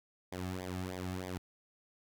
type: tone with flanger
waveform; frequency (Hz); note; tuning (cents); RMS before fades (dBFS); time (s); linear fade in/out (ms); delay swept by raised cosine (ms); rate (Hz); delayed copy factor
sawtooth; 92; F#2; -9; -40; 0.32-1.38; 5; 0.71 to 2.11; 3.2; -1
effects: none